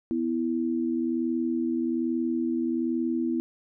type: tone pair together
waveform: sine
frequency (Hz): 248.4 / 329.6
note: B3 / E4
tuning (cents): +10 / 0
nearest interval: perfect fourth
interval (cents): 490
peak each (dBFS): -27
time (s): 0.11-3.4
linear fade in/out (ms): 0
effects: none